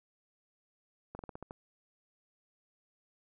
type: slowing click train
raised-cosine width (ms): 1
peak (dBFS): -29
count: 7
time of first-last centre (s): 1.15-1.509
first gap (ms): 41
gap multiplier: 1.15
effects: none